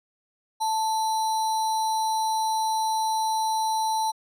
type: tone with sample-and-hold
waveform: sine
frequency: 880 Hz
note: A5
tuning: in tune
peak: -22 dBFS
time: 0.6-4.12 s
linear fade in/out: 20 ms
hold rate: 4900 Hz
effects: resampled to 32000 Hz